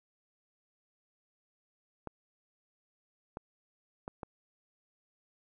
clicks, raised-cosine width 1 ms, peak -25 dBFS, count 4, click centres 2.073 / 3.371 / 4.079 / 4.232 s, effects none

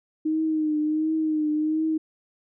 sine tone with vibrato, 310 Hz, D#4, 6 cents flat, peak -21 dBFS, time 0.25-1.98 s, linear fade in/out 10 ms, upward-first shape triangle, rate 1.4 Hz, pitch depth 48 cents each way, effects none

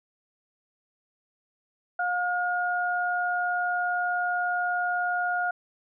sine tone pair together, 714 / 1430.5 Hz, F5 / F6, +38 / +41 cents, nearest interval octave, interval 1203 cents, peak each -27 dBFS, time 1.99-5.51 s, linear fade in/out 5 ms, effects none

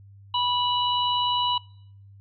harmonic tone, 981 Hz, B5, 12 cents flat, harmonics 1 / 3 / 4, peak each -24 / -26 / -31 dBFS, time 0.34-1.58 s, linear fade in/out 5 ms, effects noise-tail reverb RT60 0.7 s tail -24 dB re dry + added 99 Hz sine -46 dBFS peak until 2.2 s

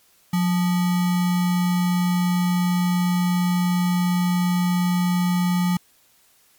sine tone with sample-and-hold, 178.6 Hz, F3, 39 cents sharp, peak -17 dBFS, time 0.33-5.77 s, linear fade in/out 5 ms, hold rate 1050 Hz, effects white hiss -58 dBFS RMS until 6.58 s + MP3 96 kbps

